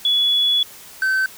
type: tone pair in turn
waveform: sine / triangle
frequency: 3399 / 1538.3 Hz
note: G#7 / G6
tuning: +39 / -33 cents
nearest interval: octave + major second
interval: 1372 cents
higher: first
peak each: -14 dBFS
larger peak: neither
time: 0.05-0.63 / 1.02-1.26 s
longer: first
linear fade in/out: 2 ms
effects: white hiss -41 dBFS RMS until 1.37 s